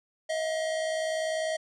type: tone pair together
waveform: square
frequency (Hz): 635 / 695.1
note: D#5 / F5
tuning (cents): +35 / -8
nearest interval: major second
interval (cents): 157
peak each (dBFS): -29 / -38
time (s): 0.29-1.57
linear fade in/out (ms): 10
effects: resampled to 22050 Hz